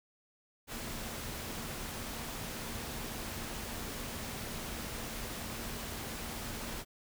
sine tone in noise, 230 Hz, A#3, 23 cents flat, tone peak -50 dBFS, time 0.67-6.85 s, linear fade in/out 50 ms, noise pink, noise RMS -41 dBFS, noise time 0.67-6.85 s, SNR -12 dB, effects none

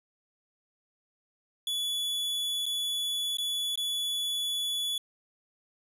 45% pulse tone with dropouts, 3421 Hz, A7, 49 cents flat, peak -29 dBFS, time 1.67-4.98 s, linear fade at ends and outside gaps 2 ms, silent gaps 2.657-2.663 / 3.371-3.384 / 3.757-3.775 s, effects resampled to 32000 Hz

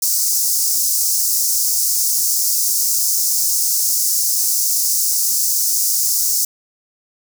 pink high-pass noise, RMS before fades -17 dBFS, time 0.02-6.45 s, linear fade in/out 5 ms, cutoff 5200 Hz, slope 48 dB/octave, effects none

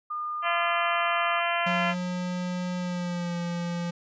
sine tone, 1214 Hz, D#6, 43 cents flat, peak -29 dBFS, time 0.1-1.4 s, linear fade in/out 10 ms
harmonic tone, 342.7 Hz, F4, 33 cents flat, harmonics 2 / 3 / 4 / 5 / 6 / 7 / 8 / 9, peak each -29 / -31 / -32 / -33 / -34 / -34 / -35 / -36 dBFS, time 0.42-1.95 s, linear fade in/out 50 ms
square tone with pitch glide, 179.9 to 172.87 Hz, F#3 to F3, -48 to -17 cents, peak -29 dBFS, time 1.66-3.91 s, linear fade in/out 10 ms, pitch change -69 cents, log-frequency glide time 2.78-3.36 s
effects resampled to 16000 Hz

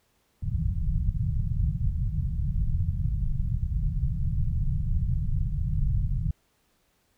pink low-pass noise, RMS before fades -26 dBFS, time 0.42-6.31 s, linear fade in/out 5 ms, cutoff 160 Hz, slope 48 dB/octave, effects pink hiss -69 dBFS RMS until 7.17 s

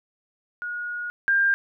sine tone pair in turn, 1444 / 1597.2 Hz, F#6 / G6, -43 / +32 cents, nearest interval major second, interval 175 cents, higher second, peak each -28 / -17 dBFS, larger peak second, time 0.62-1.1 / 1.28-1.54 s, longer first, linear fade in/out 0 ms, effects none

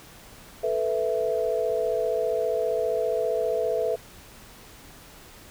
sine chord, A suspended second, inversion none, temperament just, 440 / 495 / 660 Hz, A4 / B4 / E5, 0 / +4 / +2 cents, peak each -27 dBFS, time 0.63-3.96 s, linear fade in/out 10 ms, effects pink hiss -48 dBFS RMS until 5.5 s

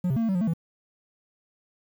triangle tone with pitch steps, 179.3 / 132.8 / 228.4 / 225.4 / 191.2 / 177.5 / 222 / 164.9 Hz, F3 / C3 / A#3 / A3 / G3 / F3 / A3 / E3, +46 / +26 / -35 / +42 / -43 / +28 / +16 / +1 cents, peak -20 dBFS, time 0.04-0.536 s, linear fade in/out 5 ms, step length 62 ms, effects 9-bit

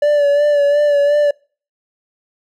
triangle tone with vibrato, 580 Hz, D5, 22 cents flat, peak -8 dBFS, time 0.02-1.31 s, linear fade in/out 5 ms, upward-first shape sine, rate 2.8 Hz, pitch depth 33 cents each way, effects noise-tail reverb RT60 0.4 s tail -26 dB re dry

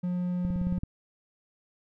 triangle tone, 178.7 Hz, F3, 40 cents sharp, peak -25 dBFS, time 0.03-0.79 s, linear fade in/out 10 ms
click train, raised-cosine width 5 ms, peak -21 dBFS, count 8, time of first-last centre 0.45-0.835 s, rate 18.2 Hz
effects none

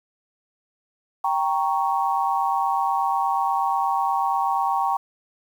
sine chord, G diminished, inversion none, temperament equal, 784 / 932.3 / 1108.7 Hz, G5 / Bb5 / Db6, 0 / 0 / 0 cents, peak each -23 / -24 / -25 dBFS, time 1.24-4.97 s, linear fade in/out 5 ms, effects 8-bit

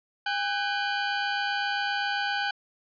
sawtooth tone pair together, 810 / 1512.4 Hz, G#5 / F#6, -43 / +38 cents, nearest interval major seventh, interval 1081 cents, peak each -25 dBFS, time 0.26-2.51 s, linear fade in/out 5 ms, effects resampled to 11025 Hz

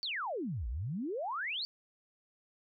sine exponential two-way sweep, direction down then up, 4697 to 51.91 to 4697 Hz, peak -34 dBFS, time 0.03-1.65 s, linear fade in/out 0 ms, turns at 0.68 s, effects none

